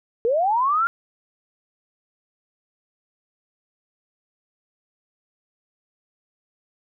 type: linear sweep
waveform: sine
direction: up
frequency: 440 to 1412 Hz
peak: -17 dBFS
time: 0.25-0.87 s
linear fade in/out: 0 ms
effects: none